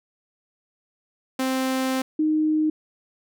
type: tone pair in turn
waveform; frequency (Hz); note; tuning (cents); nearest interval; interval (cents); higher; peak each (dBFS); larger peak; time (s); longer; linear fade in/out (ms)
sawtooth / sine; 261.6 / 309.4; C4 / D#4; 0 / -10; minor third; 290; second; -18; neither; 1.39-2.02 / 2.19-2.7; first; 5
effects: none